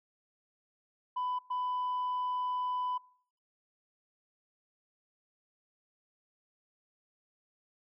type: tone bursts at uneven times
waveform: sine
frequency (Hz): 998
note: B5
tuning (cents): +18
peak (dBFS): -29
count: 2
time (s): 1.16-1.39 / 1.5-2.98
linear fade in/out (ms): 10
effects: noise-tail reverb RT60 0.6 s tail -26 dB re dry + tanh soft clip ceiling -29 dBFS